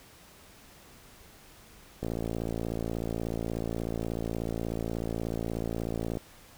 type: click train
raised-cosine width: 2 ms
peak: -19 dBFS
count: 235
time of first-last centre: 2.03-6.172 s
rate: 56.5 Hz
effects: pink hiss -54 dBFS RMS until 6.57 s